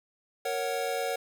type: chord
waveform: square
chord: F# major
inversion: first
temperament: equal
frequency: 466.2 / 554.4 / 740 Hz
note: A#4 / C#5 / F#5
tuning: 0 / 0 / 0 cents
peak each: -34 dBFS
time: 0.45-1.16 s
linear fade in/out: 5 ms
effects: none